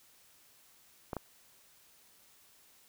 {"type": "clicks", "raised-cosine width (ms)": 1, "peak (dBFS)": -22, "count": 2, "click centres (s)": [1.132, 1.167], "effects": ["white hiss -63 dBFS RMS until 2.88 s"]}